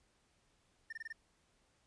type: tone bursts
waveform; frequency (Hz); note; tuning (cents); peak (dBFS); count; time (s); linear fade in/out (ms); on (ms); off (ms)
triangle; 1803; A6; +42; -40; 5; 0.9-1.127; 5; 27; 23
effects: pink hiss -74 dBFS RMS until 1.86 s + resampled to 22050 Hz